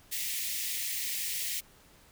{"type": "high-pass noise", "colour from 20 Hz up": "white", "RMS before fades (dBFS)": -34, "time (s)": [0.11, 1.61], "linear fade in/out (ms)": 20, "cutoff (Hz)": 1800, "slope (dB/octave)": 96, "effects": ["pink hiss -59 dBFS RMS until 2.11 s"]}